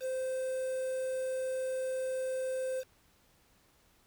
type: tone with quantisation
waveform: triangle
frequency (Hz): 519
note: C5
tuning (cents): -14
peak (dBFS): -30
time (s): 0-2.84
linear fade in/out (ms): 50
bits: 8
effects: pink hiss -67 dBFS RMS until 4.06 s